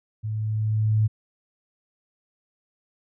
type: tone with level ramp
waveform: sine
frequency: 108.3 Hz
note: A2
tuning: 27 cents flat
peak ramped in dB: -26 to -16 dBFS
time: 0.23-1.08 s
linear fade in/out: 20 ms
effects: none